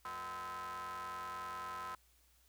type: ring-modulated tone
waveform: 45% pulse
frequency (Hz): 133.9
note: C3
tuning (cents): +40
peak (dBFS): -39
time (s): 0.05-1.95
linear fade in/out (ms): 2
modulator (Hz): 1160
effects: added 60 Hz sine -70 dBFS peak until 2.48 s + white hiss -71 dBFS RMS until 2.48 s